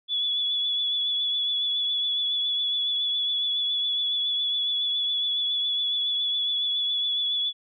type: tone with vibrato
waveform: sine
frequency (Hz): 3416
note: G#7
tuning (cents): +48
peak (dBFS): -23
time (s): 0.08-7.53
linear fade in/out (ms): 50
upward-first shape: triangle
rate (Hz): 7.2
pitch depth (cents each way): 29
effects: none

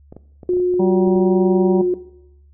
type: clicks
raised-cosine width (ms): 2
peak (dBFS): -23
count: 10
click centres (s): 0.125 / 0.166 / 0.432 / 0.535 / 0.569 / 0.6 / 0.74 / 1.075 / 1.16 / 1.193
type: tone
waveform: sine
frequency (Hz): 359.9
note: F#4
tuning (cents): -48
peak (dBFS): -14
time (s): 0.49-1.94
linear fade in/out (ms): 2
type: harmonic tone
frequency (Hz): 190.3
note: F#3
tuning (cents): +49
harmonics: 1 / 2 / 3 / 4 / 5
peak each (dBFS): -17 / -23 / -27 / -29 / -31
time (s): 0.79-1.82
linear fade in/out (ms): 10
effects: noise-tail reverb RT60 0.8 s tail -17 dB re dry + added 71 Hz sine -46 dBFS peak until 2.53 s

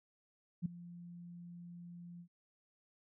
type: tone with ADSR envelope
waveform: sine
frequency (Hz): 173.5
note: F3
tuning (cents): -11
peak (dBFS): -30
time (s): 0.62-2.28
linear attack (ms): 36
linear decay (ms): 7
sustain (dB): -18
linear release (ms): 80
effects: none

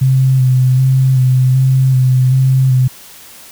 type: tone with vibrato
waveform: sine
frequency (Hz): 130.1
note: C3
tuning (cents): -9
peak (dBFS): -7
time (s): 0.01-2.88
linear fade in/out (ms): 10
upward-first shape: square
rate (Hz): 1.3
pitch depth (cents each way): 22
effects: white hiss -37 dBFS RMS until 3.51 s

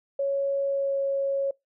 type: tone with pitch glide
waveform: sine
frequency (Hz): 554.4 to 550.6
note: C#5 to C#5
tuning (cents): 0 to -12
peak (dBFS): -23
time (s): 0.19-1.51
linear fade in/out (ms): 5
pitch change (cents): -12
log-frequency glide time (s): 0.66-0.97
effects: noise-tail reverb RT60 0.2 s tail -25 dB re dry

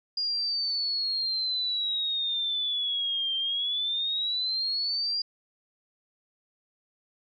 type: exponential two-way sweep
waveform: sine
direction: down then up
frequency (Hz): 4853 to 3153 to 4825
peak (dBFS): -26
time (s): 0.17-5.22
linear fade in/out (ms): 5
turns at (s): 3.36
effects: none

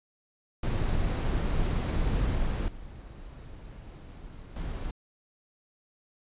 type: noise with level steps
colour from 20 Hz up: brown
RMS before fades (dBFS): -27 / -29 / -44 / -34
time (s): 0.63-4.91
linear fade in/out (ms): 5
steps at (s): 2.35 / 2.68 / 4.56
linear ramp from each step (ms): 2
effects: resampled to 8000 Hz

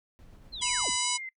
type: noise with tremolo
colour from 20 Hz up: brown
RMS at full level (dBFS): -50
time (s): 0.19-0.96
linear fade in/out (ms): 0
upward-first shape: sine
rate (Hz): 8.3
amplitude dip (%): 25
type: linear sweep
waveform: sine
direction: down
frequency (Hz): 4304 to 65.41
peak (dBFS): -36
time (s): 0.52-0.91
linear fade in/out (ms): 20
type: harmonic tone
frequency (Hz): 987.8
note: B5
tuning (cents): 0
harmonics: 1 / 3 / 4 / 5 / 6 / 7 / 8 / 9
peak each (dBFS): -35 / -35 / -35 / -35 / -35 / -35 / -35 / -35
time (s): 0.61-1.18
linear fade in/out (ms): 20
type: tone with vibrato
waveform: sine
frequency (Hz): 2106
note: C7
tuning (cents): +11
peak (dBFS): -36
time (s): 0.62-1.29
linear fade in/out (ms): 2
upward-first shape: sine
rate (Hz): 2.5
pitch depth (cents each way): 48
effects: noise-tail reverb RT60 0.1 s tail -25 dB re dry

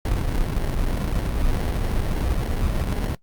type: noise with sample-and-hold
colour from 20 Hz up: brown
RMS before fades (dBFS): -22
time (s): 0.05-3.15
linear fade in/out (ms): 2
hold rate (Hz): 1225
effects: noise-tail reverb RT60 0.1 s tail -19 dB re dry + Opus 48 kbps

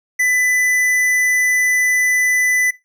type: tone with tanh clipping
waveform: sine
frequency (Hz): 1997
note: B6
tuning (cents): +19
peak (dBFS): -15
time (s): 0.19-2.71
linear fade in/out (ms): 10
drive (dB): 16
effects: noise-tail reverb RT60 0.2 s tail -17 dB re dry

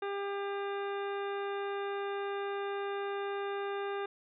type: harmonic tone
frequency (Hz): 399.8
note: G4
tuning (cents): +34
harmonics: 1 / 2 / 3 / 4 / 5 / 6 / 7 / 9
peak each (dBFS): -35 / -41 / -43 / -45 / -52 / -53 / -54 / -54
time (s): 0.02-4.06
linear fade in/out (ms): 5
effects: none

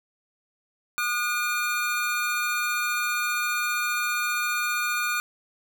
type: tone cluster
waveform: square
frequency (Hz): 1216 / 1449 / 2410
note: D#6 / F#6 / D7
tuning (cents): -40 / -37 / +44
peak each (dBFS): -31 / -28 / -30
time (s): 0.98-5.2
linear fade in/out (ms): 0
effects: none

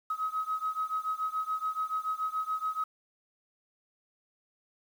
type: beating tone pair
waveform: sine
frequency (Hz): 1269 / 1276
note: D#6 / D#6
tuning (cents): +34 / +43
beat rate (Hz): 7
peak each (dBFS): -32 / -33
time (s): 0.1-2.84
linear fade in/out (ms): 5
effects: tanh soft clip ceiling -22 dBFS + 9-bit

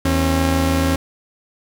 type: tone pair together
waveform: sawtooth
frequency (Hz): 80.88 / 270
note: E2 / C#4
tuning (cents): -32 / -45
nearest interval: octave + major sixth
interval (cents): 2087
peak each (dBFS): -14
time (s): 0.05-0.96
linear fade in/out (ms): 5
effects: none

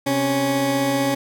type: tone pair together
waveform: 20% pulse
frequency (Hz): 130.81 / 277.2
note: C3 / C#4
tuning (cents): 0 / 0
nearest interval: octave + minor second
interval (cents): 1300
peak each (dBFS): -22 / -14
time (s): 0.06-1.15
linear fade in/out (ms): 10
effects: none

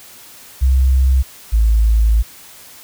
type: tone pair in turn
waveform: sine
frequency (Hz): 65.41 / 54.91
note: C2 / A1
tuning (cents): 0 / -3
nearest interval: minor third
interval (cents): 303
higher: first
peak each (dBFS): -9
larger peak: neither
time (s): 0.61-1.23 / 1.52-2.23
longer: second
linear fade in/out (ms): 20
effects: white hiss -40 dBFS RMS until 2.83 s

